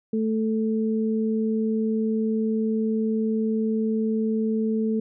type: tone pair together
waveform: sine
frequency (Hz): 220 / 440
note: A3 / A4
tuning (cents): 0 / 0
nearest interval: octave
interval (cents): 1200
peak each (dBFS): -22 / -27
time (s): 0.13-5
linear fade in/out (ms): 5
effects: none